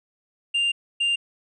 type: tone bursts at uneven times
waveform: triangle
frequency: 2794 Hz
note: F7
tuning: in tune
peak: -18 dBFS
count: 2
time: 0.54-0.72 / 1-1.16 s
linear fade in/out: 10 ms
effects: resampled to 24000 Hz